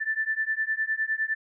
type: beating tone pair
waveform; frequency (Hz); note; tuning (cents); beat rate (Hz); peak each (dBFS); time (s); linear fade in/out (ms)
sine; 1760 / 1769.8; A6 / A6; 0 / +10; 9.8; -28; 0-1.35; 20
effects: none